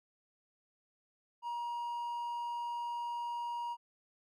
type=tone; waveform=triangle; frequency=950 Hz; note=A#5; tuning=33 cents sharp; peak=-34 dBFS; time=1.42-3.77 s; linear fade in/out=50 ms; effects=none